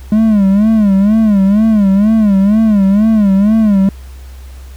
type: tone with vibrato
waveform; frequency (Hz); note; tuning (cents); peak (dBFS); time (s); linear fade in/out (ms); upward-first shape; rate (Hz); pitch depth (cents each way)
triangle; 207.3; G#3; -3; -4; 0.12-3.89; 2; sine; 2.1; 130
effects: added 65 Hz sine -28 dBFS peak until 4.76 s + pink hiss -43 dBFS RMS until 4.76 s